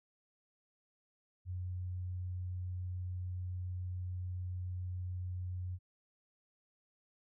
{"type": "tone", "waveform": "sine", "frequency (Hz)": 90.7, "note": "F#2", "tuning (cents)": -34, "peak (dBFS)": -37, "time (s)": [1.45, 5.79], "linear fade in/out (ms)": 50, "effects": []}